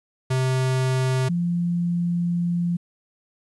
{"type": "tone pair in turn", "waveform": ["square", "sine"], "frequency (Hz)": [130, 173.12], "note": ["C3", "F3"], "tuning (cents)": [-11, -15], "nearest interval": "perfect fourth", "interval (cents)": 496, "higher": "second", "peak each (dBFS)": -20, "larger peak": "neither", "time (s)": [[0.3, 1.29], [1.29, 2.77]], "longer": "second", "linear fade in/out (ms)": 10, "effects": ["resampled to 24000 Hz", "10-bit"]}